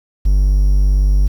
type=tone; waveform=triangle; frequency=49 Hz; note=G1; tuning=in tune; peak=-7 dBFS; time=0.25-1.28 s; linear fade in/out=10 ms; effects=7-bit